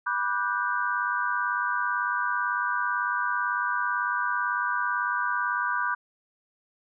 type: chord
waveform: sine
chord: G major seventh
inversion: first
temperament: just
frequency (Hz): 980 / 1176 / 1470 / 1568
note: B5 / D6 / F#6 / G6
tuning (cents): -14 / +2 / -12 / 0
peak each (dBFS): -30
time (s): 0.06-5.95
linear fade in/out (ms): 10
effects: none